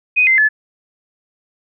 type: tone with pitch steps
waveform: sine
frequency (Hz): 2497 / 2076 / 1725.3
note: D#7 / C7 / A6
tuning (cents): +6 / -14 / -34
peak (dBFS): -9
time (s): 0.16-0.49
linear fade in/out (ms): 20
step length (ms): 110
effects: none